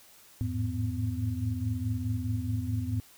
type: tone cluster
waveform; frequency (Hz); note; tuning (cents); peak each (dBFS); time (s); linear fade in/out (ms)
sine; 85.6 / 106.2 / 110.9 / 252.9; F2 / G#2 / A2 / B3; -34 / +39 / +14 / +41; -35 / -31 / -36 / -35; 0.41-3; 0
effects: white hiss -56 dBFS RMS until 3.17 s